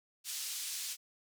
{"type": "band-pass noise", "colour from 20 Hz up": "pink", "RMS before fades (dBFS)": -40, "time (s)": [0.24, 0.97], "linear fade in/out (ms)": 50, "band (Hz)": [4400, 12000], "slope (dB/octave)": 12, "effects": []}